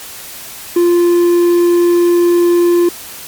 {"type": "tone", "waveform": "triangle", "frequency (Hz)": 347.8, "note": "F4", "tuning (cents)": -7, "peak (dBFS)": -5, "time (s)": [0.76, 2.89], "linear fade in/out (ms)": 5, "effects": ["white hiss -30 dBFS RMS until 3.27 s", "MP3 96 kbps"]}